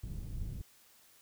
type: low-pass noise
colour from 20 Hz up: pink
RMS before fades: -40 dBFS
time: 0.03-0.62 s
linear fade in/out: 5 ms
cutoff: 120 Hz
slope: 12 dB/octave
effects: white hiss -63 dBFS RMS until 1.21 s